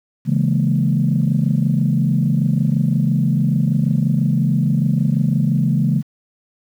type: chord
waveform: sine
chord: A# half-diminished seventh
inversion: first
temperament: equal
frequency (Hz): 138.59 / 164.81 / 207.7 / 233.1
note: C#3 / E3 / G#3 / A#3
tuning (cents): 0 / 0 / 0 / 0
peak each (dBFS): -17 / -18 / -20 / -22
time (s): 0.25-6.03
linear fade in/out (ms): 50
effects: tanh soft clip ceiling -5 dBFS + 8-bit